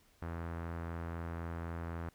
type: tone with low-pass filter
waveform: sawtooth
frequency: 83.9 Hz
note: E2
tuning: 31 cents sharp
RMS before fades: -41 dBFS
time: 0.22-2.09 s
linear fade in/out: 0 ms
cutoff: 1500 Hz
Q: 1.7
effects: pink hiss -68 dBFS RMS until 2.14 s